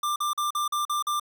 square tone bursts, 1188 Hz, D6, 20 cents sharp, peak -25 dBFS, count 7, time 0.03-1.198 s, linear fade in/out 5 ms, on 130 ms, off 43 ms, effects none

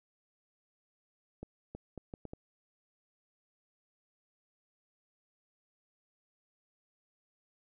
accelerating click train, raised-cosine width 2 ms, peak -29 dBFS, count 6, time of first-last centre 1.43-2.334 s, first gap 320 ms, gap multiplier 0.71, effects none

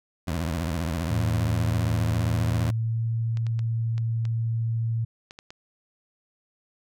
20% pulse tone with vibrato, 82.41 Hz, E2, in tune, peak -21 dBFS, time 0.27-2.71 s, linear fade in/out 10 ms, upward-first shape triangle, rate 15 Hz, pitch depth 220 cents each way
sine tone with pitch glide, 109.6 to 114.19 Hz, A2 to A#2, -6 to -35 cents, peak -23 dBFS, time 1.1-5.05 s, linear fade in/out 10 ms, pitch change +71 cents, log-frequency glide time 2.07-3.05 s
clicks, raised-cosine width 0.2 ms, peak -25 dBFS, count 8, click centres 3.372 / 3.467 / 3.592 / 3.98 / 4.253 / 5.309 / 5.389 / 5.505 s
effects none

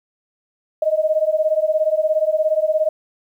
sine beating tone pair, 615 / 632 Hz, D#5 / D#5, -20 / +27 cents, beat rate 17 Hz, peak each -18 dBFS, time 0.82-2.89 s, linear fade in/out 5 ms, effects 9-bit

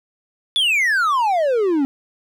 triangle exponential sweep, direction down, 3520 to 264.3 Hz, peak -13 dBFS, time 0.56-1.85 s, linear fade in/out 0 ms, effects none

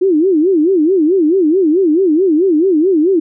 sine tone with vibrato, 342 Hz, F4, 36 cents flat, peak -8 dBFS, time 0.01-3.2 s, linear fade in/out 10 ms, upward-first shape sine, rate 4.6 Hz, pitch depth 240 cents each way, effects none

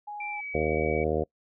sine tone, 831 Hz, G#5, 1 cent sharp, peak -35 dBFS, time 0.07-0.41 s, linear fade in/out 10 ms
sine tone with pitch glide, 2349 to 2276 Hz, D7 to C#7, 0 to +45 cents, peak -34 dBFS, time 0.2-1.04 s, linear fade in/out 5 ms, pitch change -55 cents, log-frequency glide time 0.31-0.44 s
harmonic tone, 77.78 Hz, D#2, in tune, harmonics 1 / 2 / 3 / 4 / 5 / 6 / 7 / 8 / 9, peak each -33 / -35 / -36 / -35 / -31 / -29 / -31 / -38 / -35 dBFS, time 0.54-1.24 s, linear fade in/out 10 ms
effects noise-tail reverb RT60 0.1 s tail -25 dB re dry

